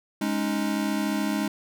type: chord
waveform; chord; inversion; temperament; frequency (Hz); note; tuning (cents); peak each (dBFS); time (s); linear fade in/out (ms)
square; Ab suspended fourth; none; equal; 207.7 / 277.2 / 311.1; Ab3 / Db4 / Eb4; 0 / 0 / 0; -28 / -31 / -30; 0.21-1.48; 5
effects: none